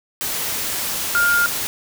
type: tone in noise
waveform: sine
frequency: 1410 Hz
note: F6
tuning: 16 cents sharp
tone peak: -14 dBFS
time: 1.15-1.46 s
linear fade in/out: 0 ms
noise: white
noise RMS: -24 dBFS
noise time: 0.21-1.67 s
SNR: +7 dB
effects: none